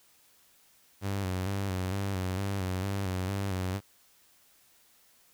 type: tone with vibrato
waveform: sawtooth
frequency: 95.7 Hz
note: G2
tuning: 41 cents flat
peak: -26 dBFS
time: 1.01-3.81 s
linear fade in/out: 50 ms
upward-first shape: square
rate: 2.2 Hz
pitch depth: 57 cents each way
effects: white hiss -63 dBFS RMS until 5.33 s